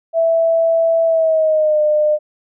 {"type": "tone with pitch glide", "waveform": "sine", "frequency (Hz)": [659.3, 604.6], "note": ["E5", "D#5"], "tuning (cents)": [0, -50], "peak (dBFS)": -11, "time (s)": [0.13, 2.19], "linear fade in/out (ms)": 50, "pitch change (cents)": -150, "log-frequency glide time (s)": [1.05, 1.81], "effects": []}